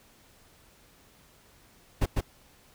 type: noise with echo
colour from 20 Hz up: brown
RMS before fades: -24 dBFS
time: 2.01-2.06 s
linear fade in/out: 10 ms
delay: 150 ms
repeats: 1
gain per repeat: -2 dB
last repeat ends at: 2.21 s
effects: pink hiss -59 dBFS RMS until 2.74 s